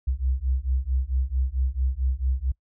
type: beating tone pair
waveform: sine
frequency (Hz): 62.7 / 67.2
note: B1 / C2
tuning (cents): +27 / +47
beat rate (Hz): 4.5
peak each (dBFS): -25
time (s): 0.07-2.52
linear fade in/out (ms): 10
effects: noise-tail reverb RT60 0.1 s tail -24 dB re dry